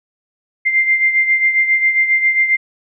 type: beating tone pair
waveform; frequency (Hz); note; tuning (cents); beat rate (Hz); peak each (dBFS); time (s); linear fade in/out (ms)
sine; 2093 / 2100.4; C7 / C7; 0 / +6; 7.4; -12 / -19; 0.65-2.57; 20
effects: none